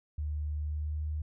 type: tone with pitch glide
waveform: sine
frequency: 75 to 76.4 Hz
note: D2 to D#2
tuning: +37 to -31 cents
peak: -31 dBFS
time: 0.18-1.22 s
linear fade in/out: 5 ms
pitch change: +32 cents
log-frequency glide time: 0.56-1.09 s
effects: none